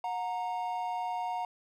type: tone pair together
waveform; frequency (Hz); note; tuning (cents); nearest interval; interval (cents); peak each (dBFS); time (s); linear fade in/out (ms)
triangle; 726.8 / 930; F#5 / A#5; -31 / -4; major third; 427; -32 / -33; 0.04-1.45; 2
effects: none